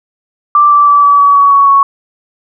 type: tone with pitch steps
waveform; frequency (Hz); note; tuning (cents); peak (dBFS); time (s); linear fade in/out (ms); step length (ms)
sine; 1174.7 / 1165.2 / 1155.9 / 1146.5 / 1137.3 / 1128.2 / 1119.1 / 1110.1; D6 / D6 / D6 / D6 / C#6 / C#6 / C#6 / C#6; 0 / -14 / -28 / -42 / +44 / +30 / +16 / +2; -3; 0.55-1.83; 2; 160
effects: none